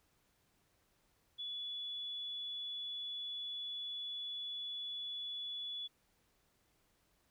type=tone; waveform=sine; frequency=3420 Hz; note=A7; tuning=50 cents flat; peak=-40 dBFS; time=1.38-5.88 s; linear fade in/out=20 ms; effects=pink hiss -75 dBFS RMS until 7.3 s